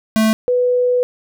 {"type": "tone pair in turn", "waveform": ["square", "sine"], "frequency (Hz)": [219.4, 495], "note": ["A3", "B4"], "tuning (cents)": [-5, 4], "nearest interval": "octave + major second", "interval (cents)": 1409, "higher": "second", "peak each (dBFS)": -12, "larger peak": "neither", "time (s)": [[0.16, 0.33], [0.48, 1.03]], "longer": "second", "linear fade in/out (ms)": 0, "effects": []}